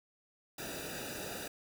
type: noise with comb filter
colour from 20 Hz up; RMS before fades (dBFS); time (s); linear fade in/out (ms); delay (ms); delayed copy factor
pink; -42; 0.58-1.48; 5; 0.93; -0.95
effects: none